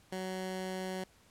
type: tone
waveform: 15% pulse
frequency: 186.8 Hz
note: F#3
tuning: 17 cents sharp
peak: -30 dBFS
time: 0.12-1.04 s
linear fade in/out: 5 ms
effects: pink hiss -64 dBFS RMS until 1.3 s + low-pass 12000 Hz 12 dB/octave